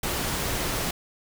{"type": "noise", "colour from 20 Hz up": "pink", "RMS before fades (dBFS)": -28, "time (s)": [0.03, 0.91], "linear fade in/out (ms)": 5, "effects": []}